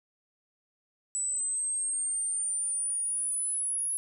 sine exponential sweep, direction up, 7902 to 10570 Hz, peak -28 dBFS, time 1.15-3.97 s, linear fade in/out 0 ms, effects none

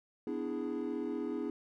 triangle chord, E dominant seventh, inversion second, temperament equal with one note detuned, 248.9 / 293.7 / 329.6 / 415.3 Hz, B3 / D4 / E4 / G#4, +14 / 0 / 0 / 0 cents, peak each -37 / -37 / -37 / -37 dBFS, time 0.27-1.5 s, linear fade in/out 2 ms, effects tanh soft clip ceiling -26 dBFS

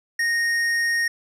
sine tone with hard clipping, 1858 Hz, A#6, 6 cents flat, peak -21 dBFS, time 0.19-1.08 s, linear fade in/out 5 ms, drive 10 dB, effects none

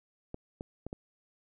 clicks, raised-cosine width 2 ms, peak -25 dBFS, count 4, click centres 0.344 / 0.609 / 0.866 / 0.929 s, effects none

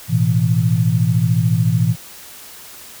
sine chord, A suspended second, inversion none, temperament just, 110 / 123.75 / 165 Hz, A2 / B2 / E3, 0 / +4 / +2 cents, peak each -17 dBFS, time 0.08-1.96 s, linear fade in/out 50 ms, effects white hiss -38 dBFS RMS until 3 s

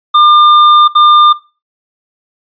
square tone bursts at uneven times, 1200 Hz, D6, 37 cents sharp, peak -4 dBFS, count 2, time 0.14-0.88 / 0.95-1.33 s, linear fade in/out 10 ms, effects noise-tail reverb RT60 0.3 s tail -17 dB re dry + resampled to 11025 Hz

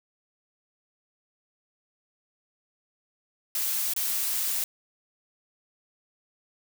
blue noise with dropouts, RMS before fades -28 dBFS, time 3.55-4.64 s, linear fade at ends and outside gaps 1 ms, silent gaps 3.936-3.963 s, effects none

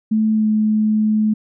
sine tone with pitch glide, 217.8 to 215 Hz, A3 to A3, -17 to -40 cents, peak -13 dBFS, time 0.11-1.34 s, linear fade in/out 10 ms, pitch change -23 cents, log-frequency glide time 0.33-0.47 s, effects none

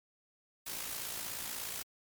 white noise with amplitude modulation, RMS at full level -38 dBFS, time 0.66-1.83 s, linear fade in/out 10 ms, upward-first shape sine, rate 56.6 Hz, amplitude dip 50%, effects MP3 96 kbps

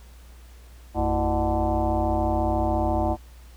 sine tone with frequency modulation, 327.9 Hz, E4, 9 cents flat, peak -20 dBFS, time 0.94-3.17 s, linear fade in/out 50 ms, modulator 138 Hz, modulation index 3.9, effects added 60 Hz sine -44 dBFS peak until 3.56 s + pink hiss -55 dBFS RMS until 3.56 s

